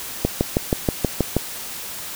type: click train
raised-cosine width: 2 ms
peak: -3 dBFS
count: 8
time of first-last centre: 0.25-1.366 s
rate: 6.27 Hz
effects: white hiss -32 dBFS RMS until 2.15 s